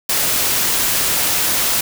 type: noise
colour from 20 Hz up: white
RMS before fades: -17 dBFS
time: 0.09-1.81 s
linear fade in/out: 5 ms
effects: none